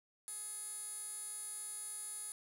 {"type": "tone with band-pass filter", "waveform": "15% pulse", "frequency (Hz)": 423.4, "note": "G#4", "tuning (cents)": 33, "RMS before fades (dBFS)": -45, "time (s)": [0.28, 2.32], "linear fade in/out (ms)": 0, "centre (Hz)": 10000, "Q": 8, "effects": []}